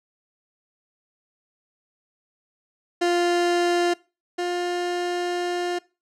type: tone pair in turn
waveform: 30% pulse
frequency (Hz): 349.2 / 353.3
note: F4 / F4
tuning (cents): 0 / +20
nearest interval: unison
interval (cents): 20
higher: second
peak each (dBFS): -16 / -21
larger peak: first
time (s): 3.01-3.94 / 4.38-5.79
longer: second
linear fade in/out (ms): 10
effects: noise-tail reverb RT60 0.3 s tail -22 dB re dry + low-pass 7000 Hz 12 dB/octave